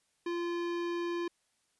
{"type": "tone with hard clipping", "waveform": "sine", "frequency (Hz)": 344.9, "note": "F4", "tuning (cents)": -22, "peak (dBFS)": -34, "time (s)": [0.26, 1.28], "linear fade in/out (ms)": 5, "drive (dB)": 18, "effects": ["white hiss -75 dBFS RMS until 1.79 s", "resampled to 24000 Hz"]}